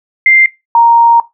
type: tone pair in turn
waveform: sine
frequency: 2093 / 932.3 Hz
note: C7 / A#5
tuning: 0 / 0 cents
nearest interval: octave + major second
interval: 1400 cents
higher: first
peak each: -3 dBFS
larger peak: neither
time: 0.26-0.46 / 0.75-1.2 s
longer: second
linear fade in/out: 2 ms
effects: noise-tail reverb RT60 0.2 s tail -18 dB re dry